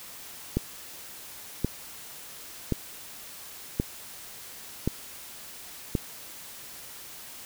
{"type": "click train", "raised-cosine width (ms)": 3, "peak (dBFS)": -11, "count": 6, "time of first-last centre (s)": [0.57, 5.952], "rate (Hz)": 0.929, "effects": ["white hiss -44 dBFS RMS until 7.45 s"]}